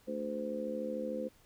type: harmonic tone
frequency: 73.42 Hz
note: D2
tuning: in tune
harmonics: 3 / 4 / 5 / 6 / 7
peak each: -40 / -43 / -46 / -47 / -37 dBFS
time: 0.07-1.29 s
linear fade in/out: 20 ms
effects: pink hiss -65 dBFS RMS until 1.45 s